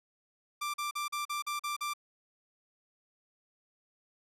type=tone bursts; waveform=sawtooth; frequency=1180 Hz; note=D6; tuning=8 cents sharp; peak=-29 dBFS; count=8; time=0.61-1.937 s; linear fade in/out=10 ms; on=130 ms; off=41 ms; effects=resampled to 32000 Hz